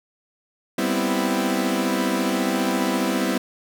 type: chord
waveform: sawtooth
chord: C major seventh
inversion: second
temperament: equal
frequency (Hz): 196 / 246.9 / 261.6 / 329.6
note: G3 / B3 / C4 / E4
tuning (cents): 0 / 0 / 0 / 0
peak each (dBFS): -22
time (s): 0.78-3.38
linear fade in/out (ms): 5
effects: none